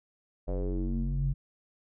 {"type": "tone with low-pass filter sweep", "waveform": "square", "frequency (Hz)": 46.31, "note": "F#1", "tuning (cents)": 2, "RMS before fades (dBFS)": -30, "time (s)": [0.47, 1.34], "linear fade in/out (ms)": 20, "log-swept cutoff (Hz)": [600, 120], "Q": 4.2, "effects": []}